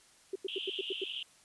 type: tone bursts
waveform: sine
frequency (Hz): 384.7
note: G4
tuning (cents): -33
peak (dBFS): -32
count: 7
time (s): 0.33-1.04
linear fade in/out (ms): 5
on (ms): 26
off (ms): 88
type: band-pass noise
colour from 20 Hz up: white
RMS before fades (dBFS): -40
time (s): 0.48-1.23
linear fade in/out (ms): 5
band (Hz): 2800 to 3300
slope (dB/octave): 96
effects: white hiss -62 dBFS RMS until 1.44 s + resampled to 24000 Hz